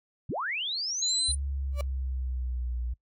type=linear sweep; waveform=sine; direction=up; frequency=61.74 to 9450 Hz; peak=-29 dBFS; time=0.29-1.35 s; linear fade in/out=5 ms
type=tone; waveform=sine; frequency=4046 Hz; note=B7; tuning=41 cents sharp; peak=-26 dBFS; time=1.02-1.32 s; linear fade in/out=5 ms
type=tone with pitch glide; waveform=sine; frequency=69.3 to 60.33 Hz; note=C#2 to B1; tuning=0 to -40 cents; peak=-29 dBFS; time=1.28-2.94 s; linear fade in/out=10 ms; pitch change=-240 cents; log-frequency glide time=1.46-2.79 s
type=tone with exponential growth; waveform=35% pulse; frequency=578 Hz; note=D5; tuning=28 cents flat; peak=-28 dBFS; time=1.72-1.81 s; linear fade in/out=2 ms; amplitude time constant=18 ms
effects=noise-tail reverb RT60 0.1 s tail -21 dB re dry